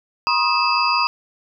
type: tone cluster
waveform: sine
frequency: 963 / 1069 / 1246 / 2619 / 4855 Hz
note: B5 / C6 / D#6 / E7 / D#8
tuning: -44 / +37 / +2 / -12 / -43 cents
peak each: -22 dBFS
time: 0.27-1.07 s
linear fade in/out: 0 ms
effects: none